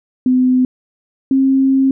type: tone pair in turn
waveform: sine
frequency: 254.4 / 267.7 Hz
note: C4 / C4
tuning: -48 / +40 cents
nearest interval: minor second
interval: 88 cents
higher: second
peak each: -9 / -9 dBFS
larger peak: neither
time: 0.26-0.65 / 1.31-1.91 s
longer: second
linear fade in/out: 2 ms
effects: none